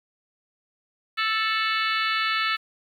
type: harmonic tone with a mistuned harmonic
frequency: 440 Hz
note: A4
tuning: in tune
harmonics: 3 / 4 / 5 / 6 / 7 / 8 / 9 / 10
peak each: -26 / -28 / -30 / -32 / -33 / -34 / -35 / -36 dBFS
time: 1.17-2.57 s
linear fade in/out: 20 ms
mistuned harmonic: 7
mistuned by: -66 cents
effects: 9-bit